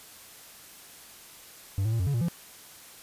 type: tone with pitch steps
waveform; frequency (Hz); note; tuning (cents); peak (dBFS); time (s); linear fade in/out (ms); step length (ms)
triangle; 97.5 / 110.6 / 114.9 / 90.4 / 141.3 / 117.4 / 170.6; G2 / A2 / A#2 / F#2 / C#3 / A#2 / F3; -9 / +9 / -25 / -40 / +34 / +13 / -40; -22; 1.78-2.284; 0; 72
effects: white hiss -49 dBFS RMS until 3.02 s + resampled to 32000 Hz